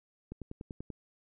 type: click train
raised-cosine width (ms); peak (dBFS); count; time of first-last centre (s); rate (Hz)
3; -28; 7; 0.32-0.903; 10.3
effects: none